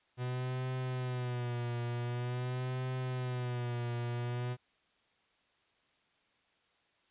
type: tone with vibrato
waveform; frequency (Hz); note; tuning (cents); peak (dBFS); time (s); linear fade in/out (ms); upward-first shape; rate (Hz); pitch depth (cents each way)
45% pulse; 124; B2; +7; -34; 0.17-4.57; 50; sine; 0.46; 62
effects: white hiss -72 dBFS RMS until 7.1 s + resampled to 8000 Hz

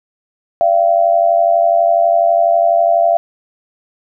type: tone with amplitude modulation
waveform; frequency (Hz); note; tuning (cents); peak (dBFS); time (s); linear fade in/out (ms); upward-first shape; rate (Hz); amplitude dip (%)
sine; 679; F5; -49; -5; 0.61-3.17; 0; sine; 92.1; 80
effects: none

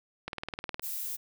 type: click train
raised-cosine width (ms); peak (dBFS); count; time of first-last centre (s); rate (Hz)
0.3; -19; 11; 0.28-0.795; 19.4
type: noise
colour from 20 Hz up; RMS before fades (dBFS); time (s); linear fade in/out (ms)
violet; -36; 0.82-1.17; 20
effects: none

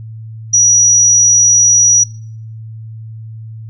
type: tone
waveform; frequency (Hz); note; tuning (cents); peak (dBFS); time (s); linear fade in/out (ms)
sine; 5820; F#8; -29; -5; 0.53-2.04; 10
effects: noise-tail reverb RT60 0.6 s tail -25 dB re dry + added 111 Hz sine -26 dBFS peak until 3.69 s

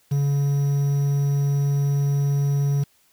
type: tone with quantisation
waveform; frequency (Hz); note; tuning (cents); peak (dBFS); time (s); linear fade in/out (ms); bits
triangle; 141.4; C#3; +35; -16; 0.11-2.84; 10; 7
effects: white hiss -61 dBFS RMS until 3.12 s

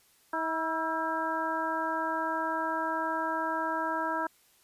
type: harmonic tone with a mistuned harmonic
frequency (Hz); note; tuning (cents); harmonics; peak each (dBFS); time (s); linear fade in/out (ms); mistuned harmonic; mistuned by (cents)
321.2; E4; -45; 1 / 2 / 3 / 4 / 5; -37 / -36 / -32 / -35 / -36; 0.33-4.27; 5; 4; +57
effects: white hiss -64 dBFS RMS until 4.63 s + resampled to 32000 Hz

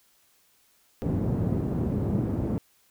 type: band-pass noise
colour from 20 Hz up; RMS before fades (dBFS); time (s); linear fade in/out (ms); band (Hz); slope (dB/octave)
pink; -27; 1.02-2.58; 0; 100 to 300; 12
effects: white hiss -64 dBFS RMS until 2.9 s

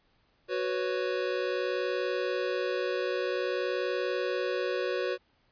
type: chord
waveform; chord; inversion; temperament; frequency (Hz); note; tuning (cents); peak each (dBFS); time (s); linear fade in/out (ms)
square; F# suspended fourth; none; equal; 370 / 493.9 / 554.4; F#4 / B4 / C#5; 0 / 0 / 0; -33 / -33 / -35; 0.48-5.18; 50
effects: pink hiss -69 dBFS RMS until 5.51 s + resampled to 11025 Hz

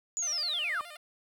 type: linear sweep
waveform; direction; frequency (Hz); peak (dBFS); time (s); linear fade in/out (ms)
sine; down; 7000 to 1100; -29; 0.17-0.81; 0
type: tone with vibrato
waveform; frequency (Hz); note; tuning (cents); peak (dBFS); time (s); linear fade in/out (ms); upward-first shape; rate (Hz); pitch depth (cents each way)
10% pulse; 650; E5; -24; -36; 0.22-0.97; 5; square; 9.5; 120
effects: none

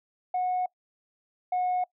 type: tone pair in turn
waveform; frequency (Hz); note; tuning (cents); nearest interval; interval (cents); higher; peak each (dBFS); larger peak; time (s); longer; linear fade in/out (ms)
sine; 731 / 728; F#5 / F#5; -21 / -28; unison; 7; first; -23 / -22; second; 0.34-0.66 / 1.52-1.84; neither; 5
effects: noise-tail reverb RT60 0.1 s tail -23 dB re dry + tanh soft clip ceiling -22 dBFS

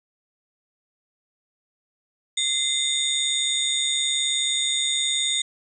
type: tone cluster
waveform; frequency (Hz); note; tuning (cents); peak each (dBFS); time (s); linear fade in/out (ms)
sine; 2065 / 3574 / 3713 / 6840 / 8250; C7 / A7 / A#7 / A8 / C9; -23 / +26 / -8 / -50 / -25; -32 / -25 / -27 / -27 / -30; 2.37-5.42; 5
effects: none

